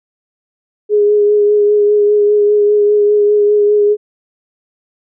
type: tone with vibrato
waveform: sine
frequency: 415.3 Hz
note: G#4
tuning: in tune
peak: -7 dBFS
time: 0.89-3.97 s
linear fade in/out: 50 ms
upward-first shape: triangle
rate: 5 Hz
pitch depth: 22 cents each way
effects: none